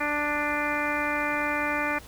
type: harmonic tone with a mistuned harmonic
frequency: 294.6 Hz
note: D4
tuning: 6 cents sharp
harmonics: 1 / 2 / 3 / 4 / 5 / 6 / 7 / 8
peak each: -33 / -33 / -33 / -33 / -33 / -33 / -33 / -33 dBFS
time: 0-1.99 s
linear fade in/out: 10 ms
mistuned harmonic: 8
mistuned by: +28 cents
effects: added 60 Hz sine -50 dBFS peak until 2.07 s + pink hiss -48 dBFS RMS until 2.07 s